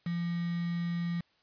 sine tone with quantisation, 171.6 Hz, F3, 30 cents flat, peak -30 dBFS, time 0.06-1.21 s, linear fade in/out 5 ms, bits 7, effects white hiss -69 dBFS RMS until 1.42 s + resampled to 11025 Hz

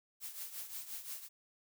blue noise with tremolo, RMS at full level -42 dBFS, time 0.2-1.29 s, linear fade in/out 50 ms, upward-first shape triangle, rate 5.7 Hz, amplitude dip 75%, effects none

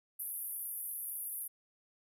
white band-pass noise, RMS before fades -41 dBFS, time 0.19-1.48 s, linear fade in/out 10 ms, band 10000 to 14000 Hz, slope 96 dB/octave, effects none

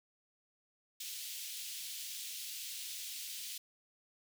pink high-pass noise, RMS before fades -44 dBFS, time 1-3.58 s, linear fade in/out 5 ms, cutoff 2900 Hz, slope 24 dB/octave, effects none

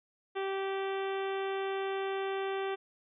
harmonic tone, 388.5 Hz, G4, 16 cents flat, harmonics 1 / 2 / 3 / 4 / 5 / 6 / 7 / 8 / 9, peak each -33 / -39 / -43 / -45 / -47 / -49 / -50 / -51 / -52 dBFS, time 0.35-2.76 s, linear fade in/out 20 ms, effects none

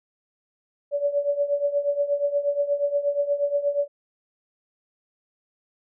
sine tone with tremolo, 573 Hz, D5, 43 cents flat, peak -17 dBFS, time 0.91-3.88 s, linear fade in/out 50 ms, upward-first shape triangle, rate 8.4 Hz, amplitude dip 85%, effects none

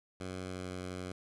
10% pulse tone with pitch glide, 92.5 to 91.49 Hz, F#2 to F#2, 0 to -19 cents, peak -31 dBFS, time 0.2-1.12 s, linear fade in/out 5 ms, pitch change -19 cents, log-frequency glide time 0.42-0.7 s, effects resampled to 24000 Hz + 12-bit

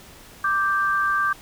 sine tone pair together, 1174.7 / 1573.1 Hz, D6 / G6, 0 / +6 cents, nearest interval perfect fourth, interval 506 cents, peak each -21 / -22 dBFS, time 0.44-1.33 s, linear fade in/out 5 ms, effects pink hiss -46 dBFS RMS until 1.41 s

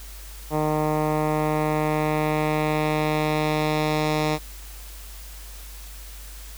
10% pulse tone with low-pass filter sweep, 153.2 Hz, D#3, 27 cents flat, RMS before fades -23 dBFS, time 0.5-4.39 s, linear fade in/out 50 ms, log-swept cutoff 1100 to 5500 Hz, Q 1, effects added 50 Hz sine -38 dBFS peak until 6.57 s + white hiss -44 dBFS RMS until 6.57 s

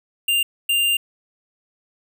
square tone bursts at uneven times, 2794 Hz, F7, in tune, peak -17 dBFS, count 2, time 0.28-0.43 / 0.69-0.97 s, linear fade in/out 5 ms, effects none

